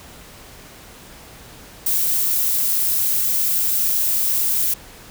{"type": "noise", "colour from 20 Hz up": "violet", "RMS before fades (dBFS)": -19, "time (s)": [1.86, 4.74], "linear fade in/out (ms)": 5, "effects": ["pink hiss -42 dBFS RMS until 5.1 s"]}